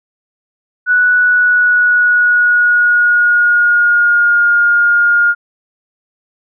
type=tone with pitch glide; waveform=sine; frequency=1476 to 1419.1 Hz; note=F#6 to F6; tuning=-5 to +27 cents; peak=-7 dBFS; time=0.86-5.35 s; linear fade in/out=50 ms; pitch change=-68 cents; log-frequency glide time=1.14-4.48 s; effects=none